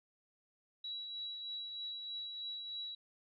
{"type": "tone with tremolo", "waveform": "sine", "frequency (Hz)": 3902, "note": "B7", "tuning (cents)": -22, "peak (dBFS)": -39, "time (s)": [0.84, 2.95], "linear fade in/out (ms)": 5, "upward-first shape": "triangle", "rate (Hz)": 3.2, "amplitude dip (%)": 40, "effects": []}